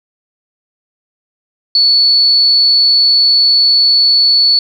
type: tone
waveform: sine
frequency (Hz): 4435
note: C#8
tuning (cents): 0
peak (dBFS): -6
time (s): 1.75-4.59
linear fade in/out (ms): 2
effects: 7-bit